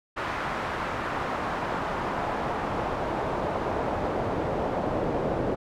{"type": "noise with band-pass filter sweep", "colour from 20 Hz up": "brown", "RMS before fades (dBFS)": -29, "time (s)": [0.16, 5.56], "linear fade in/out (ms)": 20, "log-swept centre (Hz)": [1400, 550], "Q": 1.2, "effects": []}